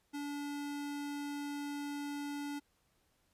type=tone; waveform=square; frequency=288 Hz; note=D4; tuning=34 cents flat; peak=-39 dBFS; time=0.13-2.6 s; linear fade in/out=20 ms; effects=pink hiss -75 dBFS RMS until 3.33 s + resampled to 32000 Hz